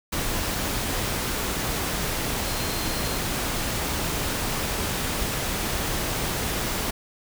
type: tone in noise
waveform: sine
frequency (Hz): 4176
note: C8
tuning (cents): -4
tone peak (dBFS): -38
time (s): 2.46-3.18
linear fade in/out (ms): 10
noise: pink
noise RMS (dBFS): -27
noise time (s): 0.12-6.91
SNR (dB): -14
effects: none